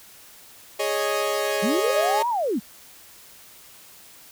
sawtooth chord, Ab suspended fourth, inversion none, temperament equal, 415.3 / 554.4 / 622.3 Hz, Ab4 / Db5 / Eb5, 0 / 0 / 0 cents, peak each -23 dBFS, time 0.79-2.23 s, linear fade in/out 10 ms
sine linear two-way sweep, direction up then down, 174.61 to 987.8 to 174.61 Hz, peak -21 dBFS, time 1.62-2.6 s, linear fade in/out 20 ms, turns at 2.29 s
effects white hiss -48 dBFS RMS until 4.31 s

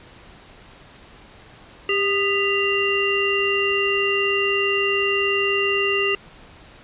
harmonic tone with a mistuned harmonic, 397 Hz, G4, 22 cents sharp, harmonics 1 / 3 / 5 / 7, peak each -22 / -28 / -27 / -21 dBFS, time 1.89-6.15 s, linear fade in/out 2 ms, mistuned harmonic 3, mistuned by +60 cents, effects pink hiss -46 dBFS RMS until 6.83 s + resampled to 8000 Hz

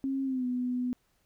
sine tone with pitch glide, 269.8 to 248.8 Hz, C#4 to B3, -47 to +13 cents, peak -28 dBFS, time 0.04-0.93 s, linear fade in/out 0 ms, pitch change -140 cents, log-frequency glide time 0.24-0.46 s, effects pink hiss -72 dBFS RMS until 1.25 s

